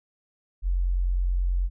sine tone, 44.78 Hz, F1, 44 cents sharp, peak -21 dBFS, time 0.62-1.7 s, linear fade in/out 50 ms, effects none

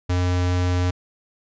square tone, 89.7 Hz, F2, 47 cents sharp, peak -19 dBFS, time 0.09-0.91 s, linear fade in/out 10 ms, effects resampled to 16000 Hz

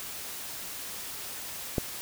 click, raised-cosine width 2 ms, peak -12 dBFS, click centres 1.782 s, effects white hiss -39 dBFS RMS until 2.01 s

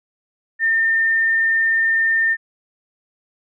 sine tone, 1809 Hz, A6, 48 cents sharp, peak -14 dBFS, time 0.59-2.37 s, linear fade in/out 50 ms, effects none

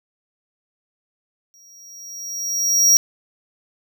square tone with exponential growth, 5670 Hz, F8, 25 cents sharp, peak -9 dBFS, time 1.54-2.97 s, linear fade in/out 0 ms, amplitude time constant 310 ms, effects none

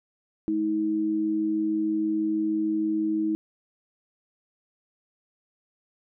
sine tone pair together, 212.5 / 318.8 Hz, G#3 / D#4, +40 / +42 cents, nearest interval perfect fifth, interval 702 cents, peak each -32 / -23 dBFS, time 0.48-3.35 s, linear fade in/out 0 ms, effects none

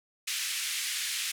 pink band-pass noise, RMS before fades -33 dBFS, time 0.27-1.32 s, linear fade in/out 10 ms, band 2000 to 12000 Hz, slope 24 dB/octave, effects none

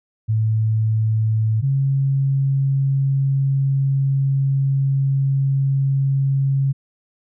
sine tone pair in turn, 110 / 136.6 Hz, A2 / C#3, 0 / -25 cents, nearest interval major third, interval 375 cents, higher second, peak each -15 dBFS, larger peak neither, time 0.28-1.62 / 1.62-6.73 s, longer second, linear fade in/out 20 ms, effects none

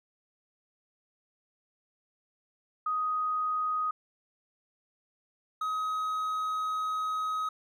sine / triangle tone pair in turn, 1250 / 1266 Hz, D#6 / D#6, +8 / +30 cents, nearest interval unison, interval 22 cents, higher second, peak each -27 dBFS, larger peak neither, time 2.86-3.91 / 5.61-7.49 s, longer second, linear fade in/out 5 ms, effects none

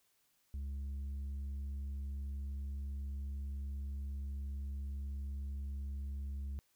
sine tone with tanh clipping, 69.3 Hz, C#2, in tune, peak -39 dBFS, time 0.54-6.59 s, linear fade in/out 0 ms, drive 4 dB, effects white hiss -75 dBFS RMS until 6.75 s

